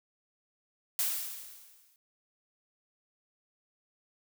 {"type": "noise with exponential decay", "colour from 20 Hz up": "blue", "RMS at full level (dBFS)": -28, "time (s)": [0.99, 1.96], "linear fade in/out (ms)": 1, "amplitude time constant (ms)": 210, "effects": []}